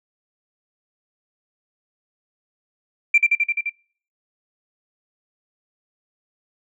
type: tone with echo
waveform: sine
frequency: 2359 Hz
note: D7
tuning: 7 cents sharp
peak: -9 dBFS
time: 3.14-3.18 s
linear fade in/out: 5 ms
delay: 86 ms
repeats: 6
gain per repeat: -2 dB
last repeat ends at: 3.696 s
effects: noise-tail reverb RT60 0.5 s tail -26 dB re dry + tanh soft clip ceiling -5 dBFS